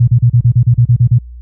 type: tone bursts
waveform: sine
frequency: 120 Hz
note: B2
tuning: 49 cents flat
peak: -4 dBFS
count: 11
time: 0-1.187 s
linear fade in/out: 10 ms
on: 77 ms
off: 34 ms
effects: added 60 Hz sine -28 dBFS peak until 1.41 s

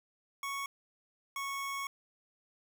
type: tone pair in turn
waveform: 25% pulse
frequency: 1108.7 / 1104.4 Hz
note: C#6 / C#6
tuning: 0 / -7 cents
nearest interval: unison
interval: 7 cents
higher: first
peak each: -32 / -32 dBFS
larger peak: neither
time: 0.43-0.66 / 1.36-1.87 s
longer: second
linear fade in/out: 2 ms
effects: none

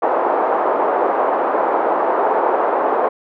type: band-pass noise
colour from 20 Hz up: white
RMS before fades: -17 dBFS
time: 0.02-3.09 s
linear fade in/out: 10 ms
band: 370 to 980 Hz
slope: 24 dB/octave
effects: none

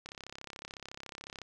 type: click train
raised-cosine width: 0.2 ms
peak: -26 dBFS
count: 47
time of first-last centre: 0.06-1.417 s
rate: 33.9 Hz
effects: none

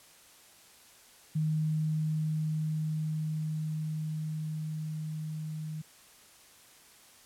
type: tone with level ramp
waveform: sine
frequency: 155.56 Hz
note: D#3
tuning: in tune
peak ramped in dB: -26 to -35 dBFS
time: 1.35-5.82 s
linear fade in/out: 10 ms
effects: white hiss -57 dBFS RMS until 7.25 s + low-pass 12000 Hz 12 dB/octave

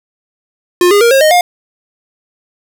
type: tone with pitch steps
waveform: square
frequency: 355.4 / 408.2 / 469 / 538.7 / 618.8 / 710.8 Hz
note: F4 / G#4 / A#4 / C#5 / D#5 / F5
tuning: +30 / -30 / +11 / -50 / -10 / +30 cents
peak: -6 dBFS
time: 0.81-1.41 s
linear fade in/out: 2 ms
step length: 100 ms
effects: none

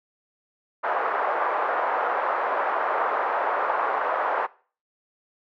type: band-pass noise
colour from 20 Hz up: white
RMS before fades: -25 dBFS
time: 0.83-4.47 s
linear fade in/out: 20 ms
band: 500 to 1300 Hz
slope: 24 dB/octave
effects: noise-tail reverb RT60 0.4 s tail -20 dB re dry

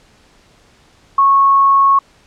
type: tone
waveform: sine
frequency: 1100 Hz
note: C#6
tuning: 14 cents flat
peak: -7 dBFS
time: 1.18-1.99 s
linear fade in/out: 5 ms
effects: pink hiss -50 dBFS RMS until 2.26 s + low-pass 7000 Hz 12 dB/octave

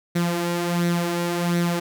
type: tone with flanger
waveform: sawtooth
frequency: 172.9 Hz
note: F3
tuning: 17 cents flat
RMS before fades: -23 dBFS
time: 0.15-1.8 s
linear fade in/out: 10 ms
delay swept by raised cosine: 0.5 to 3.7 ms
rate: 1.4 Hz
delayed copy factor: +0.55
effects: none

